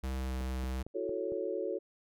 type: tone with pitch glide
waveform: square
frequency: 65.41 to 64.55 Hz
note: C2 to C2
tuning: 0 to -23 cents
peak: -34 dBFS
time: 0.03-0.83 s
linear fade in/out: 10 ms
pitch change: -23 cents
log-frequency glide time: 0.14-0.35 s
type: click train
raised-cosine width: 2 ms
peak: -33 dBFS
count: 5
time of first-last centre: 0.41-1.321 s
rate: 4.39 Hz
type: chord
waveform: sine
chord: F# minor seventh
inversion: third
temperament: equal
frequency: 329.6 / 370 / 440 / 554.4 Hz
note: E4 / F#4 / A4 / C#5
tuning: 0 / 0 / 0 / 0 cents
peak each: -41 / -37 / -37 / -38 dBFS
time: 0.94-1.79 s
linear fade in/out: 20 ms
effects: none